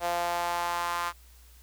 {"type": "tone with high-pass filter sweep", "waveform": "sawtooth", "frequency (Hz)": 173.1, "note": "F3", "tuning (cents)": -15, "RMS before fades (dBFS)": -30, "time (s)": [0, 1.13], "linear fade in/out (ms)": 50, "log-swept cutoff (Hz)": [660, 1100], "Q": 3.3, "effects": ["added 60 Hz sine -52 dBFS peak until 1.62 s", "white hiss -59 dBFS RMS until 1.62 s"]}